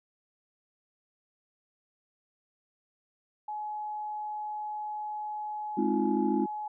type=tone; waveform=sine; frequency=846 Hz; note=G#5; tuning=32 cents sharp; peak=-33 dBFS; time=3.48-6.68 s; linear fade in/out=5 ms
type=chord; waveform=sine; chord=F minor seventh; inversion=first; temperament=just; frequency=209.5 / 261.9 / 314.3 / 349.2 Hz; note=Ab3 / C4 / Eb4 / F4; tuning=+15 / +2 / +18 / 0 cents; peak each=-30 dBFS; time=5.77-6.46 s; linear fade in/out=10 ms
effects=tanh soft clip ceiling -13 dBFS